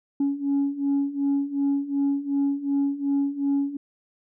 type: beating tone pair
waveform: sine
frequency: 278.4 / 281.1 Hz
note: C#4 / C#4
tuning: +8 / +24 cents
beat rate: 2.7 Hz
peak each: -25 / -22 dBFS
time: 0.2-3.77 s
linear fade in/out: 5 ms
effects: tanh soft clip ceiling -17 dBFS